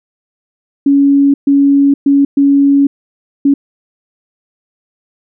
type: tone bursts at uneven times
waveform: sine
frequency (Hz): 280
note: C#4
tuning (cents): +18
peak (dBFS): -5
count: 5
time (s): 0.86-1.34 / 1.47-1.94 / 2.06-2.25 / 2.37-2.87 / 3.45-3.54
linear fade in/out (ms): 5
effects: none